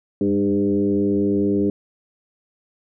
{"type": "tone with frequency modulation", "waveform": "sine", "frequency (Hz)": 302.3, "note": "D#4", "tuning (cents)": -50, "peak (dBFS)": -16, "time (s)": [0.21, 1.7], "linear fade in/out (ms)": 2, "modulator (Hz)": 100, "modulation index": 1.3, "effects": []}